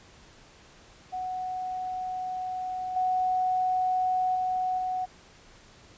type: tone with level steps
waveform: sine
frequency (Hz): 740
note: F#5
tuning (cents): 0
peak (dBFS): -30 / -23 / -25 / -27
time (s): 1.12-5.06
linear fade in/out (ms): 20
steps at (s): 2.96 / 4.35 / 4.78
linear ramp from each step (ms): 5
effects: pink hiss -54 dBFS RMS until 5.97 s + resampled to 16000 Hz